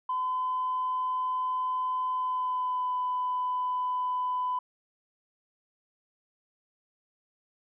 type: tone with pitch glide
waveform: sine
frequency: 1016 to 1001.4 Hz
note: B5 to B5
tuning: +49 to +24 cents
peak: -26 dBFS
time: 0.09-4.59 s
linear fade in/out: 5 ms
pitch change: -25 cents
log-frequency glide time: 2.12-2.95 s
effects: tanh soft clip ceiling -22 dBFS